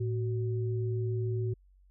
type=tone pair together; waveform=sine; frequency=111.6 / 374.2 Hz; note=A2 / F#4; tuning=+25 / +20 cents; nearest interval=octave + major sixth; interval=2095 cents; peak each=-29 / -36 dBFS; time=0-1.54 s; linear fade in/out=10 ms; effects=added 47 Hz sine -58 dBFS peak until 1.9 s